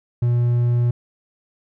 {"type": "tone", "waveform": "triangle", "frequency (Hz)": 120.4, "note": "B2", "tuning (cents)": -44, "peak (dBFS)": -13, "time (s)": [0.22, 0.91], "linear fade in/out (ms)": 5, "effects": []}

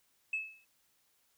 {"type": "tone with exponential decay", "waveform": "sine", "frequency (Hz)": 2600, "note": "E7", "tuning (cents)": -24, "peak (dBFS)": -28, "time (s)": [0.33, 0.65], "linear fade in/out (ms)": 5, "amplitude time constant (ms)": 69, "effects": ["tanh soft clip ceiling -27 dBFS", "white hiss -73 dBFS RMS until 1.37 s"]}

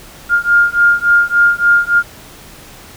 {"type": "beating tone pair", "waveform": "sine", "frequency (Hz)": [1408, 1411.5], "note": ["F6", "F6"], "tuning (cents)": [14, 18], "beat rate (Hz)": 3.5, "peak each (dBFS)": -11, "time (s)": [0.29, 2.03], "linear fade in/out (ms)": 50, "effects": ["pink hiss -37 dBFS RMS until 2.96 s"]}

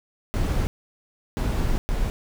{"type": "noise bursts at uneven times", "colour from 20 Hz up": "brown", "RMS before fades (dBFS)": -23, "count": 3, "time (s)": [[0.34, 0.67], [1.37, 1.78], [1.89, 2.1]], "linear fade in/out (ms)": 0, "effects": []}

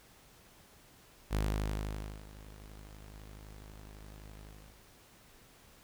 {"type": "tone with ADSR envelope", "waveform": "sawtooth", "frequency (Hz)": 51.91, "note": "G#1", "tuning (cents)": 0, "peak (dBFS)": -25, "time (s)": [1.3, 4.92], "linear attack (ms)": 38, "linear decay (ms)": 890, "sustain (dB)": -20, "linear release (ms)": 470, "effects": ["pink hiss -60 dBFS RMS until 5.83 s"]}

